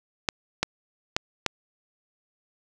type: clicks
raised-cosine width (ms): 0.2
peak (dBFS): -5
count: 4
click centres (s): 0.288 / 0.63 / 1.165 / 1.463
effects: none